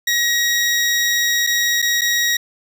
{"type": "tone with dropouts", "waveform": "20% pulse", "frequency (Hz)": 1898, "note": "A#6", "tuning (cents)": 31, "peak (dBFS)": -10, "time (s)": [0.07, 2.37], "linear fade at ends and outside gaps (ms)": 5, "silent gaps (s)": [[1.467, 1.471], [1.819, 1.824], [2.011, 2.016]], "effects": []}